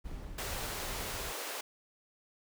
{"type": "noise with tremolo", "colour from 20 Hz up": "brown", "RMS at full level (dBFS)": -42, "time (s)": [0.04, 1.33], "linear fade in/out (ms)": 20, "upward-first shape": "sine", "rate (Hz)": 2.4, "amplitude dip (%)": 25}
{"type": "high-pass noise", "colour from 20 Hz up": "pink", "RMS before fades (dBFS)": -40, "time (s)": [0.38, 1.61], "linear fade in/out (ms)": 5, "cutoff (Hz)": 380, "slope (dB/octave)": 24}
{"effects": []}